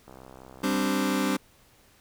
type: click train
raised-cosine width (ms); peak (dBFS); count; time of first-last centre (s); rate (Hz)
1; -32; 52; 0.08-0.866; 64.9
type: chord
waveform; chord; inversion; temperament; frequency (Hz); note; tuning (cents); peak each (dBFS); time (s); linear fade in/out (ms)
sawtooth; G suspended fourth; none; just; 196 / 261.3 / 294; G3 / C4 / D4; 0 / -2 / +2; -24; 0.63-1.37; 10
effects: pink hiss -59 dBFS RMS until 2 s